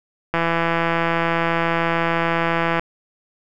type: click train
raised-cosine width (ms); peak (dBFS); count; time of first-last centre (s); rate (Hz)
0.5; -5; 411; 0.34-2.795; 167
effects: none